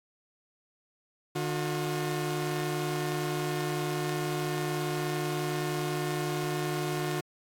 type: tone pair together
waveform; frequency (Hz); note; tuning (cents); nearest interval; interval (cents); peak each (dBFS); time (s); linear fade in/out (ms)
sawtooth; 150 / 359.6; D3 / F#4; +37 / -49; octave + minor third; 1514; -28; 1.35-7.21; 10
effects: AAC 64 kbps